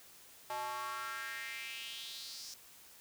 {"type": "tone with high-pass filter sweep", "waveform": "square", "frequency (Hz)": 123.47, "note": "B2", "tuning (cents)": 0, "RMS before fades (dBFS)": -43, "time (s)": [0.5, 2.54], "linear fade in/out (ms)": 0, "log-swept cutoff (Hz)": [780, 5600], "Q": 3.9, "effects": ["white hiss -58 dBFS RMS until 3 s"]}